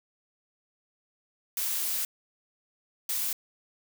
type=noise bursts at uneven times; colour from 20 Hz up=blue; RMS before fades=-30 dBFS; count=2; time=1.57-2.05 / 3.09-3.33 s; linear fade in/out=2 ms; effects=none